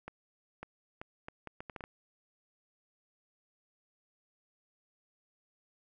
accelerating click train, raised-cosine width 0.5 ms, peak -27 dBFS, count 10, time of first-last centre 0.08-1.839 s, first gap 550 ms, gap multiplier 0.7, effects none

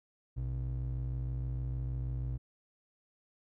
triangle ring-modulated tone, 92.5 Hz, F#2, in tune, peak -28 dBFS, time 0.36-2.38 s, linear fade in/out 20 ms, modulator 33.2 Hz, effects none

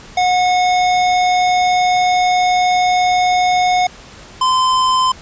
square tone pair in turn, 728 / 1029.5 Hz, F#5 / C6, -28 / -28 cents, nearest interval tritone, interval 600 cents, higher second, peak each -12 dBFS, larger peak neither, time 0.17-3.87 / 4.41-5.12 s, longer first, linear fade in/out 5 ms, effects pink hiss -38 dBFS RMS until 5.21 s + resampled to 16000 Hz

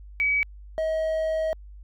sine / triangle tone pair in turn, 2276 / 636.1 Hz, C#7 / D#5, +45 / +38 cents, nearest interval octave + minor seventh, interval 2207 cents, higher first, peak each -20 / -21 dBFS, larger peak first, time 0.2-0.43 / 0.78-1.53 s, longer second, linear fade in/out 0 ms, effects added 50 Hz sine -41 dBFS peak until 1.83 s

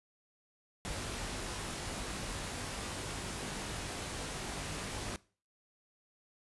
pink noise with comb filter, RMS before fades -40 dBFS, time 0.85-5.16 s, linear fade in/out 0 ms, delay 20 ms, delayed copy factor +0.5, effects noise-tail reverb RT60 0.4 s tail -21 dB re dry + resampled to 24000 Hz

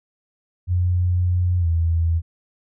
sine tone with pitch glide, 89.4 to 82.93 Hz, F2 to E2, +41 to +11 cents, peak -16 dBFS, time 0.67-2.22 s, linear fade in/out 50 ms, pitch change -130 cents, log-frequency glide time 1.59-1.67 s, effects none

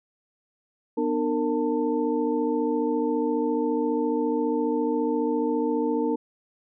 sine tone cluster, 246.7 / 301.3 / 459.7 / 891 Hz, B3 / D4 / A#4 / A5, -2 / +44 / -24 / +22 cents, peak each -28 / -26 / -26 / -33 dBFS, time 0.97-6.16 s, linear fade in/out 10 ms, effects none

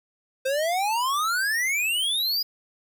square exponential sweep, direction up, 515 to 4978 Hz, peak -23 dBFS, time 0.45-2.43 s, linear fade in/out 10 ms, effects 9-bit

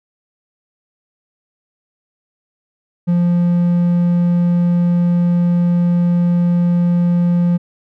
triangle tone, 174.3 Hz, F3, 3 cents flat, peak -9 dBFS, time 3.07-7.58 s, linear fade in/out 20 ms, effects none

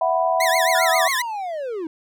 sine chord, E suspended second, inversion none, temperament just, 659.3 / 741.7 / 988.9 Hz, E5 / F#5 / B5, 0 / +4 / +2 cents, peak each -20 / -21 / -23 dBFS, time 0.01-1.08 s, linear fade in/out 5 ms
sawtooth tone with vibrato, 1921 Hz, B6, 48 cents flat, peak -17 dBFS, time 0.4-1.22 s, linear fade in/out 5 ms, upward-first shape triangle, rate 7.5 Hz, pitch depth 260 cents each way
triangle linear sweep, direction down, 1454 to 304.2 Hz, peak -23 dBFS, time 0.75-1.87 s, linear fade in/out 2 ms
effects none

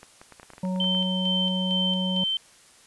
clicks, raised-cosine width 0.5 ms, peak -29 dBFS, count 12, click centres 0.031 / 0.215 / 0.323 / 0.398 / 0.431 / 0.503 / 0.535 / 0.581 / 0.652 / 0.761 / 0.843 / 0.949 s
harmonic tone, 185 Hz, F#3, in tune, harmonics 1 / 3 / 5, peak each -25 / -35 / -39 dBFS, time 0.63-2.24 s, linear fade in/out 5 ms
sine tone with tremolo, 3100 Hz, G7, 20 cents flat, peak -23 dBFS, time 0.8-2.37 s, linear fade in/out 2 ms, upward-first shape square, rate 2.2 Hz, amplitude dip 45%
effects white hiss -54 dBFS RMS until 2.86 s + resampled to 24000 Hz

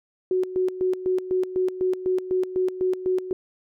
sine tone with tremolo, 370 Hz, F#4, in tune, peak -19 dBFS, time 0.31-3.33 s, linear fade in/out 2 ms, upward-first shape square, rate 4 Hz, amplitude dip 75%, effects none

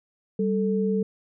sine tone pair together, 195.21 / 440 Hz, G3 / A4, -7 / 0 cents, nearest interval octave + major second, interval 1407 cents, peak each -23 / -25 dBFS, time 0.39-1.03 s, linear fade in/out 5 ms, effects none

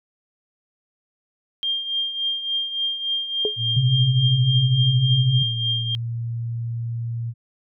sine tone with tremolo, 3200 Hz, G7, 35 cents sharp, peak -19 dBFS, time 1.63-5.95 s, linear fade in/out 0 ms, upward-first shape triangle, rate 3.5 Hz, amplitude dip 70%
sine tone with exponential decay, 422 Hz, G#4, 28 cents sharp, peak -16 dBFS, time 3.45-3.56 s, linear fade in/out 1 ms, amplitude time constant 22 ms
sine tone, 116.54 Hz, A#2, in tune, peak -24 dBFS, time 3.56-7.34 s, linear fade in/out 50 ms
sine tone with vibrato, 129.2 Hz, C3, 21 cents flat, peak -16 dBFS, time 3.76-5.43 s, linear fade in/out 10 ms, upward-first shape sine, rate 7.3 Hz, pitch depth 26 cents each way
effects none

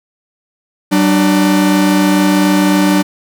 45% pulse tone pair together, 190 / 297 Hz, F#3 / D4, +46 / +20 cents, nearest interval minor sixth, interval 774 cents, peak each -12 / -11 dBFS, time 0.91-3.03 s, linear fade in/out 20 ms, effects none

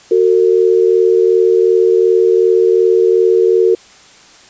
sine tone pair together, 370 / 452.7 Hz, F#4 / A4, 0 / +49 cents, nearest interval minor third, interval 349 cents, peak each -10 dBFS, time 0.11-3.75 s, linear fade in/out 5 ms, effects white hiss -42 dBFS RMS until 4.49 s + resampled to 16000 Hz

